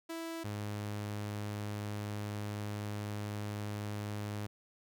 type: tone pair in turn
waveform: sawtooth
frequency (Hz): 329.6 / 104.02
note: E4 / G#2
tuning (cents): 0 / +3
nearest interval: octave + minor sixth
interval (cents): 1997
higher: first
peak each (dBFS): -35 / -33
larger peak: second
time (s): 0.09-0.44 / 0.44-4.47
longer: second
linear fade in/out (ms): 10
effects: none